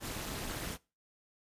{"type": "noise with amplitude modulation", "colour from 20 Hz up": "pink", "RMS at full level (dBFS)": -36, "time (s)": [0, 0.78], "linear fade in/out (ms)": 50, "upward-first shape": "sine", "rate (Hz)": 223, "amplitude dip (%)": 85, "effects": ["noise-tail reverb RT60 0.3 s tail -22 dB re dry", "resampled to 32000 Hz"]}